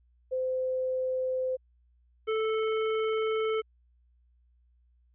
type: tone pair in turn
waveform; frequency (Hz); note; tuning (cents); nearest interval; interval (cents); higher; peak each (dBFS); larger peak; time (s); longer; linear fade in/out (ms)
sine / square; 515 / 439; C5 / A4; -28 / -4; minor third; 276; first; -27; neither; 0.31-1.57 / 2.27-3.62; second; 20
effects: added 60 Hz sine -62 dBFS peak until 5.14 s + resampled to 8000 Hz